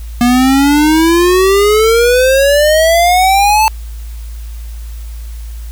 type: exponential sweep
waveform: square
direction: up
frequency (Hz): 238.7 to 887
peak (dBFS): -7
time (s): 0.21-3.68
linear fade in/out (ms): 0
effects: added 56 Hz sine -22 dBFS peak until 5.71 s + white hiss -41 dBFS RMS until 5.71 s